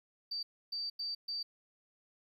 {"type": "tone bursts at uneven times", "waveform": "triangle", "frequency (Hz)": 4636, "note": "D8", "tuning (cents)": -23, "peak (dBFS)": -32, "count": 4, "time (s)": [[0.31, 0.43], [0.72, 0.9], [0.99, 1.15], [1.28, 1.43]], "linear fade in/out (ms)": 10, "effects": ["tanh soft clip ceiling -34 dBFS"]}